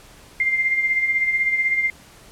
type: tone with tremolo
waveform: sine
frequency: 2101 Hz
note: C7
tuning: 7 cents sharp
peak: -15 dBFS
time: 0.4-1.9 s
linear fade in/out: 2 ms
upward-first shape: sine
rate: 16 Hz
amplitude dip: 55%
effects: pink hiss -47 dBFS RMS until 2.31 s + low-pass 12000 Hz 12 dB/octave